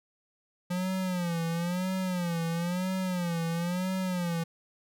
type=tone with vibrato; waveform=square; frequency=176.6 Hz; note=F3; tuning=20 cents sharp; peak=-29 dBFS; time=0.7-4.44 s; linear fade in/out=10 ms; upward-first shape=sine; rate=1 Hz; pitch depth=110 cents each way; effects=none